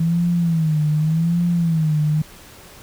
sine tone with vibrato, 161.9 Hz, E3, 31 cents flat, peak -15 dBFS, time 0-2.22 s, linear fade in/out 5 ms, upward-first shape sine, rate 0.86 Hz, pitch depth 120 cents each way, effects pink hiss -43 dBFS RMS until 2.82 s

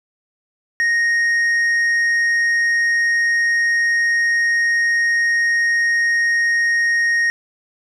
sine tone with tanh clipping, 1864.7 Hz, A#6, in tune, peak -15 dBFS, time 0.8-7.3 s, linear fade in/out 0 ms, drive 5 dB, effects none

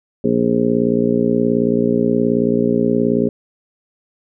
harmonic tone, 58.7 Hz, A#1, 13 cents sharp, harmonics 2 / 3 / 4 / 5 / 6 / 7 / 8 / 9, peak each -29 / -22 / -17 / -21 / -29 / -18 / -29 / -24 dBFS, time 0.24-3.29 s, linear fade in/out 5 ms, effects none

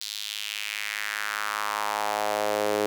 sawtooth tone with high-pass filter sweep, 104.9 Hz, G#2, 18 cents sharp, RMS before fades -29 dBFS, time 0.01-2.86 s, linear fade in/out 0 ms, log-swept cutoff 4200 to 420 Hz, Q 2.6, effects none

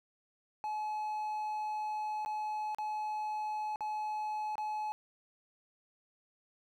triangle tone with dropouts, 853 Hz, G#5, 46 cents sharp, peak -32 dBFS, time 0.64-4.92 s, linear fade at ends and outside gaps 0 ms, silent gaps 2.249-2.26 / 2.747-2.785 / 3.759-3.807 / 4.555-4.581 s, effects none

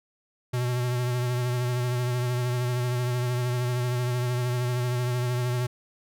square tone with vibrato, 123.47 Hz, B2, in tune, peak -25 dBFS, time 0.53-5.67 s, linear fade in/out 10 ms, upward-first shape triangle, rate 13 Hz, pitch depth 35 cents each way, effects none

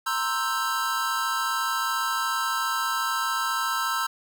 square chord, C dominant seventh, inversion third, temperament equal, 932.3 / 1046.5 / 1318.5 / 1568 Hz, Bb5 / C6 / E6 / G6, 0 / 0 / 0 / 0 cents, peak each -33 / -32 / -28 / -32 dBFS, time 0.06-4.07 s, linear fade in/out 10 ms, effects none

